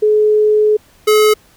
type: tone pair in turn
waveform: sine / square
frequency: 425.5 / 427.1 Hz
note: G#4 / G#4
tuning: +42 / +48 cents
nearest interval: unison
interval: 6 cents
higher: second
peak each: -8 dBFS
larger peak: neither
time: 0.02-0.77 / 1.07-1.34 s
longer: first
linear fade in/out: 10 ms
effects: pink hiss -49 dBFS RMS until 1.56 s